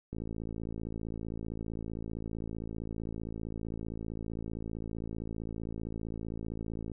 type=click train; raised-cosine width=3 ms; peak=-26 dBFS; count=377; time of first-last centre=0.13-6.917 s; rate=55.4 Hz; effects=none